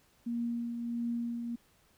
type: tone with tremolo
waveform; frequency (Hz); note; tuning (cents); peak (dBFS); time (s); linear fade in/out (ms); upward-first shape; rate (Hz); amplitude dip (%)
sine; 235.7; A#3; +19; -30; 0.26-1.56; 10; triangle; 1.5; 45
effects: pink hiss -67 dBFS RMS until 1.97 s